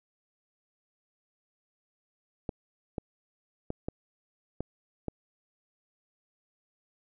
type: clicks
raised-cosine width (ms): 2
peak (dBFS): -19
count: 6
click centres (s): 2.492 / 2.982 / 3.704 / 3.885 / 4.606 / 5.083
effects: none